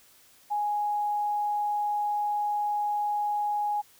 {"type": "tone", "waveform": "sine", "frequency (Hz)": 830.6, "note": "G#5", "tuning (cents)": 0, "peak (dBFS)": -25, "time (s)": [0.5, 3.82], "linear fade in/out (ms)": 20, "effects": ["white hiss -58 dBFS RMS until 3.99 s"]}